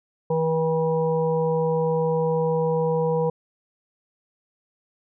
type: harmonic tone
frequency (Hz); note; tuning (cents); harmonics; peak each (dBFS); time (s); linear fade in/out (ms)
161.1; E3; -39; 1 / 3 / 5 / 6; -25 / -21 / -33 / -31; 0.3-3.3; 5
effects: none